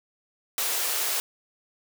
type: high-pass noise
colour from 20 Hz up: white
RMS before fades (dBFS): -27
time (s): 0.58-1.2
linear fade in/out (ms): 0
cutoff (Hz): 340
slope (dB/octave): 48
effects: none